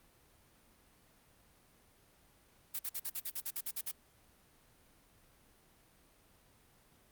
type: noise bursts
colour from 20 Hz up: blue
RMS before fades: -38 dBFS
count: 12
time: 2.74-3.916 s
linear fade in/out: 10 ms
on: 54 ms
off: 48 ms
effects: pink hiss -66 dBFS RMS until 7.11 s + Opus 32 kbps